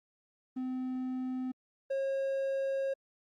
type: tone pair in turn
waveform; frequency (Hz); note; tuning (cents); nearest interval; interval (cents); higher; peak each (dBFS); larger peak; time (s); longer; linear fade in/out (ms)
triangle; 256.4 / 541.8; C4 / C#5; -35 / -40; octave + minor second; 1295; second; -31 / -28; second; 0.56-1.52 / 1.9-2.94; second; 10
effects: Opus 32 kbps